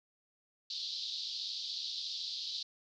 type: band-pass noise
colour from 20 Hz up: white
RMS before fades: -40 dBFS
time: 0.7-2.63 s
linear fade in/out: 5 ms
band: 3600 to 4700 Hz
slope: 48 dB/octave
effects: none